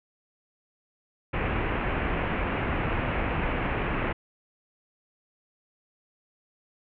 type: low-pass noise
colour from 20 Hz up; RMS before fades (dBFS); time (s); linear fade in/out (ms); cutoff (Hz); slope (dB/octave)
pink; -28; 1.33-4.13; 10; 2700; 48
effects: none